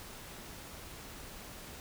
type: silence
effects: pink hiss -48 dBFS RMS until 1.8 s